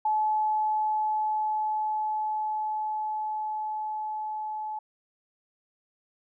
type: tone with level ramp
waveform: sine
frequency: 859 Hz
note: A5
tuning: 42 cents flat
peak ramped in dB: -22 to -31 dBFS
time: 0.05-4.79 s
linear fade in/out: 5 ms
effects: none